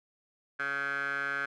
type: tone with band-pass filter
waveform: 15% pulse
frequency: 140 Hz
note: C#3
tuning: 18 cents sharp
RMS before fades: -33 dBFS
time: 0.59-1.46 s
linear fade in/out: 10 ms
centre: 1600 Hz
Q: 7.4
effects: none